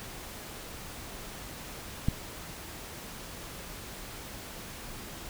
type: click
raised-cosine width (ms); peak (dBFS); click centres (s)
5; -13; 2.085
effects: pink hiss -43 dBFS RMS until 5.29 s